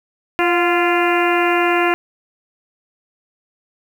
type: harmonic tone with a mistuned harmonic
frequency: 346.4 Hz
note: F4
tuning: 14 cents flat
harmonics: 1 / 2 / 3 / 4 / 5 / 6 / 7 / 8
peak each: -17 / -20 / -22 / -23 / -24 / -25 / -25 / -26 dBFS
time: 0.39-1.94 s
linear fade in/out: 0 ms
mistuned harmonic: 2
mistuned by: +40 cents
effects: 7-bit